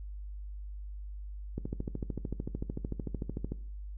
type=click train; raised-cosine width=3 ms; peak=-22 dBFS; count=27; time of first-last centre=1.58-3.52 s; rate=13.4 Hz; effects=noise-tail reverb RT60 0.5 s tail -18 dB re dry + added 50 Hz sine -39 dBFS peak until 3.97 s